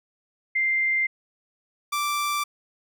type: tone pair in turn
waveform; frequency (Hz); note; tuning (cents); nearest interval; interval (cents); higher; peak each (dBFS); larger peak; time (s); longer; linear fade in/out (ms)
sine / sawtooth; 2093 / 1172.2; C7 / D6; 0 / -4; minor seventh; 1004; first; -20; neither; 0.55-1.07 / 1.92-2.44; neither; 10
effects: none